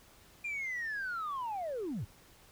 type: linear sweep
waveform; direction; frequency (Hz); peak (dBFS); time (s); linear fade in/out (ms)
sine; down; 2422 to 77.78; -33; 0.44-2.05; 10
effects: tanh soft clip ceiling -32 dBFS + pink hiss -60 dBFS RMS until 2.51 s